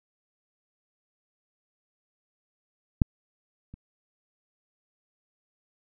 clicks, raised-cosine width 5 ms, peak -6 / -30 dBFS, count 2, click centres 3.018 / 3.74 s, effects none

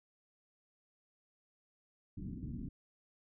white low-pass noise, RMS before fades -43 dBFS, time 2.17-2.69 s, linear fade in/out 5 ms, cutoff 290 Hz, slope 48 dB/octave, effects none

